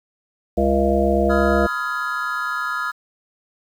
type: harmonic tone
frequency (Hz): 68.3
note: C#2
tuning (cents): -25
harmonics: 1 / 3 / 5 / 7 / 9 / 10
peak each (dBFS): -22 / -22 / -22 / -22 / -22 / -22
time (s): 0.57-1.67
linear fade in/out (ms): 10
type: chord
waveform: triangle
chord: F half-diminished seventh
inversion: second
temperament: just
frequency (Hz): 1005.8 / 1257.2 / 1396.9 / 1676.3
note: Cb6 / Eb6 / F6 / Ab6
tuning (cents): +31 / +18 / 0 / +16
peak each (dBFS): -30 / -24 / -24 / -27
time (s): 1.29-2.92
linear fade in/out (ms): 20
effects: 8-bit